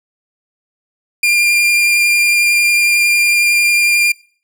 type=tone with vibrato; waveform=40% pulse; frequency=2399 Hz; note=D7; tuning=36 cents sharp; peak=-9 dBFS; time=1.23-4.12 s; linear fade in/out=5 ms; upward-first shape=triangle; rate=11 Hz; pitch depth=11 cents each way; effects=noise-tail reverb RT60 0.5 s tail -24 dB re dry